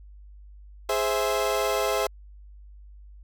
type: chord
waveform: 30% pulse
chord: Ab augmented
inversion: none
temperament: equal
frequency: 415.3 / 523.3 / 659.3 Hz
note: Ab4 / C5 / E5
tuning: 0 / 0 / 0 cents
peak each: -25 dBFS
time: 0.89-2.07 s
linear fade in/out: 5 ms
effects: added 50 Hz sine -44 dBFS peak until 3.23 s